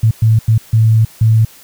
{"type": "tone bursts at uneven times", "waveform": "sine", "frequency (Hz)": 111.2, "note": "A2", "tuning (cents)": 19, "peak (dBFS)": -6, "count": 5, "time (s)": [[0.03, 0.11], [0.22, 0.39], [0.48, 0.58], [0.73, 1.05], [1.21, 1.45]], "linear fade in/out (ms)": 5, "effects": ["white hiss -41 dBFS RMS until 1.63 s"]}